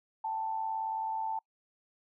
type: tone pair together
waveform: sine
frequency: 784 / 882.6 Hz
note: G5 / A5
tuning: 0 / +5 cents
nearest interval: major second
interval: 205 cents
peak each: -40 / -32 dBFS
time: 0.24-1.39 s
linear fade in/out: 5 ms
effects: noise-tail reverb RT60 0.1 s tail -26 dB re dry